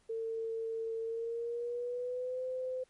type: tone with pitch glide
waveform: sine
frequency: 451.2 to 512.3 Hz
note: A4 to C5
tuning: +44 to -37 cents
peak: -34 dBFS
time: 0.09-2.84 s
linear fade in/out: 10 ms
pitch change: +219 cents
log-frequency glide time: 1.02-2.44 s
effects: pink hiss -70 dBFS RMS until 2.89 s + MP3 48 kbps